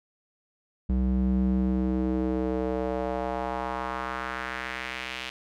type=tone with band-pass filter sweep; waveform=square; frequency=63.5 Hz; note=B1; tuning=49 cents sharp; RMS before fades=-28 dBFS; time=0.89-5.3 s; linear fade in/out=5 ms; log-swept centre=130 to 2900 Hz; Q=1.9; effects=none